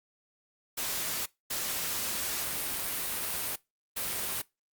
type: noise bursts at uneven times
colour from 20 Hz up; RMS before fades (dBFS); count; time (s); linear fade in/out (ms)
white; -33; 3; 0.77-1.26 / 1.5-3.56 / 3.96-4.42; 10
effects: noise-tail reverb RT60 0.2 s tail -21 dB re dry + Opus 48 kbps

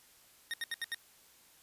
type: tone bursts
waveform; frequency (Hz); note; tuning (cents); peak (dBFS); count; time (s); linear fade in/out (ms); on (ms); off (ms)
25% pulse; 1849; A#6; -15; -31; 5; 0.51-0.945; 0; 27; 75
effects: white hiss -62 dBFS RMS until 1.62 s + resampled to 32000 Hz

